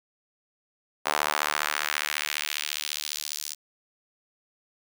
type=tone with high-pass filter sweep; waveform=sawtooth; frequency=74.7 Hz; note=D2; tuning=30 cents sharp; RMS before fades=-30 dBFS; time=1.05-3.55 s; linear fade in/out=20 ms; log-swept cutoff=840 to 5700 Hz; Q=1.3; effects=none